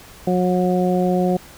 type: harmonic tone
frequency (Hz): 181.4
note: F#3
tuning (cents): -34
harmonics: 1 / 2 / 3 / 4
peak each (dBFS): -18 / -21 / -23 / -24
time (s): 0.27-1.37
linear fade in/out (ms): 5
effects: pink hiss -43 dBFS RMS until 1.57 s